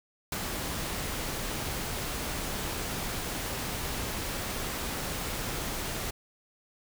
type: noise with ADSR envelope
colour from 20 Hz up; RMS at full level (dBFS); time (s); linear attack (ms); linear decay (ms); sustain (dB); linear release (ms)
pink; -30; 0.32-6.11; 3; 31; -4; 12
effects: none